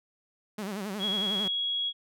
sawtooth tone with vibrato, 201.1 Hz, G3, 44 cents sharp, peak -29 dBFS, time 0.58-1.48 s, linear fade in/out 5 ms, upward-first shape sine, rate 11 Hz, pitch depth 130 cents each way
sine tone, 3322 Hz, G#7, in tune, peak -27 dBFS, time 0.99-1.93 s, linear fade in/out 50 ms
effects none

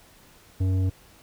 sine tone with tanh clipping, 93.8 Hz, F#2, 24 cents sharp, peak -22 dBFS, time 0.6-0.9 s, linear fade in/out 10 ms, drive 10 dB, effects pink hiss -54 dBFS RMS until 1.22 s

